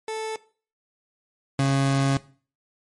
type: tone pair in turn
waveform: 30% pulse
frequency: 439.5 / 137 Hz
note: A4 / C#3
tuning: -2 / -20 cents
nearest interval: octave + minor sixth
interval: 2018 cents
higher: first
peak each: -25 / -16 dBFS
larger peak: second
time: 0.08-0.36 / 1.59-2.17 s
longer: second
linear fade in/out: 2 ms
effects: noise-tail reverb RT60 0.4 s tail -18 dB re dry + MP3 48 kbps